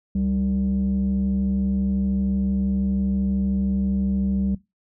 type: tone pair together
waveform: sine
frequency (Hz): 69.3 / 195.11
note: C#2 / G3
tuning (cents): 0 / -8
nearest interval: octave + tritone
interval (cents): 1792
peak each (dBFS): -25 / -19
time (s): 0.15-4.55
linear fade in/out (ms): 5
effects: noise-tail reverb RT60 0.2 s tail -19 dB re dry + tanh soft clip ceiling -16 dBFS